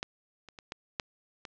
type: clicks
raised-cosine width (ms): 0.2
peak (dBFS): -16 / -30 / -28 / -20 / -13 / -24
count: 6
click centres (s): 0.029 / 0.487 / 0.588 / 0.721 / 0.998 / 1.452
effects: low-pass 6000 Hz 12 dB/octave